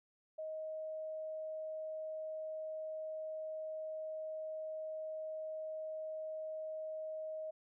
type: tone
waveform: sine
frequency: 628 Hz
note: D#5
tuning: 16 cents sharp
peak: -40 dBFS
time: 0.38-7.51 s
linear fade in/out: 10 ms
effects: none